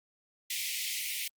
pink high-pass noise, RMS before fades -35 dBFS, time 0.5-1.28 s, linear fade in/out 5 ms, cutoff 2000 Hz, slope 96 dB/octave, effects Opus 48 kbps

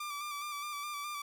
sawtooth tone with vibrato, 1174.7 Hz, D6, in tune, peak -34 dBFS, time 0-1.22 s, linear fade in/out 5 ms, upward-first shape square, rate 4.8 Hz, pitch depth 30 cents each way, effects none

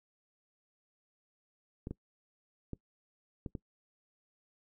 clicks, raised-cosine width 3 ms, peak -26 dBFS, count 5, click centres 1.871 / 1.91 / 2.733 / 3.462 / 3.552 s, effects noise-tail reverb RT60 0.1 s tail -22 dB re dry

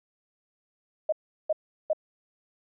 sine tone bursts, 622.3 Hz, D#5, in tune, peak -21 dBFS, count 3, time 1.09-1.932 s, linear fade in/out 5 ms, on 34 ms, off 370 ms, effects none

